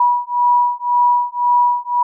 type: beating tone pair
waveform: sine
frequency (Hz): 971 / 972.9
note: B5 / B5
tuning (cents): -30 / -26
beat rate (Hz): 1.9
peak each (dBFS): -15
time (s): 0-2.03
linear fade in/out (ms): 5
effects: none